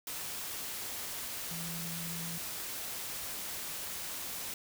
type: tone in noise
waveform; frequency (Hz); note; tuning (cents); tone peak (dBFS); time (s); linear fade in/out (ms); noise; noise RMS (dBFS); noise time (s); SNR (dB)
sine; 167.9; E3; +32; -41; 1.51-2.38; 2; white; -40; 0.07-4.54; -4
effects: none

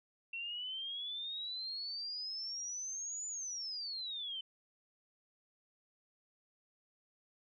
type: exponential two-way sweep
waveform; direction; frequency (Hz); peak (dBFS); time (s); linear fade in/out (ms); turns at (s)
sine; up then down; 2700 to 7040 to 3034; -39; 0.33-4.41; 5; 3.27
effects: none

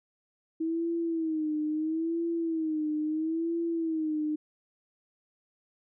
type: tone with vibrato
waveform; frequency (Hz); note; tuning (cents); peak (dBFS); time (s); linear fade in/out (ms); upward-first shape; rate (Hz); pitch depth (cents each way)
sine; 320; D#4; +49; -27; 0.6-4.36; 10; sine; 0.75; 88
effects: none

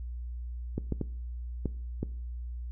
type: clicks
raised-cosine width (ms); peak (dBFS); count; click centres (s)
3; -17; 5; 0.78 / 0.923 / 1.013 / 1.657 / 2.03
effects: noise-tail reverb RT60 0.5 s tail -20 dB re dry + added 60 Hz sine -35 dBFS peak until 2.71 s

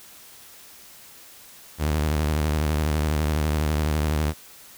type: tone with vibrato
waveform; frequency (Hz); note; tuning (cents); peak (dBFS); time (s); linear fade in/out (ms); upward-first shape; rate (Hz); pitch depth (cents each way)
sawtooth; 76.1; D#2; -38; -17; 1.78-4.34; 50; square; 12; 64
effects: white hiss -47 dBFS RMS until 4.77 s

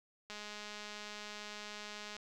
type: click train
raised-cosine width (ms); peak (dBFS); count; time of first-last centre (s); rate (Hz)
0.2; -29; 391; 0.3-2.166; 209
effects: none

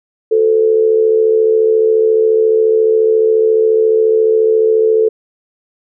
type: tone with amplitude modulation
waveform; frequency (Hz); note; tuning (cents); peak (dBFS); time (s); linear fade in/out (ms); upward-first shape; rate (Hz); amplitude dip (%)
sine; 440; A4; 0; -5; 0.31-5.09; 10; sine; 74.3; 60
effects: none

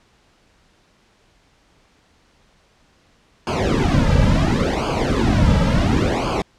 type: noise with flanger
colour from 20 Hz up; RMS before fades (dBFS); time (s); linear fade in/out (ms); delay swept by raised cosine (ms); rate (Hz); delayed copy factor
brown; -17; 3.47-6.42; 2; 0.52 to 2.82; 0.71; -0.95
effects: pink hiss -57 dBFS RMS until 6.58 s + low-pass 6000 Hz 12 dB/octave

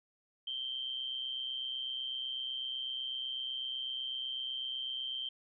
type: tone with amplitude modulation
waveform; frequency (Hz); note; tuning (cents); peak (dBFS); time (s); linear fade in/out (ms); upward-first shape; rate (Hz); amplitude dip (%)
sine; 3136; G7; 0; -33; 0.47-5.29; 5; sine; 128; 60
effects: none

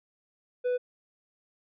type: tone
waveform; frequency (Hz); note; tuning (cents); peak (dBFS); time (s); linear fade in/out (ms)
triangle; 495.7; B4; +6; -23; 0.64-0.78; 20
effects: resampled to 8000 Hz

